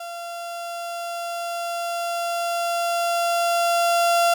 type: tone with level ramp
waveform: 35% pulse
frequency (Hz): 687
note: F5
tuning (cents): -29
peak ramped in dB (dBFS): -30 to -14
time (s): 0-4.34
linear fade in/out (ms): 5
effects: none